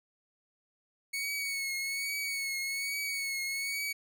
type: tone with vibrato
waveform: sawtooth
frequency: 2216 Hz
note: C#7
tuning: 1 cent flat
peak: -29 dBFS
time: 1.13-3.93 s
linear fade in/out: 10 ms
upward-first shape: triangle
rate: 1.2 Hz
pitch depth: 49 cents each way
effects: none